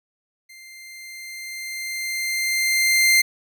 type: tone with level ramp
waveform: sawtooth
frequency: 2093 Hz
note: C7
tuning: in tune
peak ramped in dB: -39 to -9 dBFS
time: 0.49-3.22 s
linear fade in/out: 10 ms
effects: none